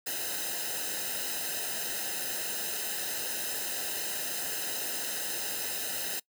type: noise with comb filter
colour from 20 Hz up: white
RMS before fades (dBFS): -34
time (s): 0.06-6.2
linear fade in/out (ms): 10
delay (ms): 0.88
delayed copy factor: -0.85
effects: noise-tail reverb RT60 0.1 s tail -23 dB re dry